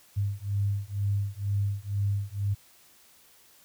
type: beating tone pair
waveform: sine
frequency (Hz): 99.6 / 101.7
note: G2 / G#2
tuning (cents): +28 / -36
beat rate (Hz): 2.1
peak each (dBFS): -29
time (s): 0.16-2.55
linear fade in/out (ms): 20
effects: white hiss -58 dBFS RMS until 3.64 s